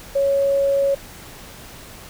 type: tone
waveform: sine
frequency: 554.4 Hz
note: C#5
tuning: in tune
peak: -15 dBFS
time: 0.15-0.95 s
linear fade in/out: 10 ms
effects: pink hiss -40 dBFS RMS until 2.09 s